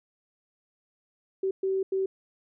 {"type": "tone bursts at uneven times", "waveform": "sine", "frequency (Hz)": 383.4, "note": "G4", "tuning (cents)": -38, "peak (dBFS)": -24, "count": 3, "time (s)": [[1.43, 1.51], [1.63, 1.83], [1.92, 2.06]], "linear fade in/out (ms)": 5, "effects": []}